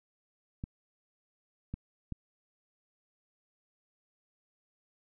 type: clicks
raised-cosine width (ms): 5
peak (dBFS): -24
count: 3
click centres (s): 0.639 / 1.74 / 2.123
effects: none